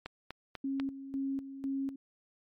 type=click train; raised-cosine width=0.3 ms; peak=-23 dBFS; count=4; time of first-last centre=0.06-0.799 s; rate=4.06 Hz
type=tone with tremolo; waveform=sine; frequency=271.9 Hz; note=C#4; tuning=33 cents flat; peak=-31 dBFS; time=0.64-1.96 s; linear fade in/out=5 ms; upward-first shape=square; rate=2 Hz; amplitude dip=70%
effects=MP3 64 kbps